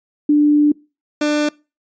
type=tone pair in turn; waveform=sine / 30% pulse; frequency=295.6 / 297.8 Hz; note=D4 / D4; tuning=+11 / +24 cents; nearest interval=unison; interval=13 cents; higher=second; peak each=-9 / -12 dBFS; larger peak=first; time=0.29-0.72 / 1.21-1.49 s; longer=first; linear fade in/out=5 ms; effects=noise-tail reverb RT60 0.3 s tail -24 dB re dry + resampled to 16000 Hz